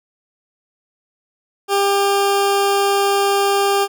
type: tone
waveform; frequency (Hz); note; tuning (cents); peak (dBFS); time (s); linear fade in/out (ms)
20% pulse; 398.7; G4; +29; -9; 1.68-3.88; 50
effects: none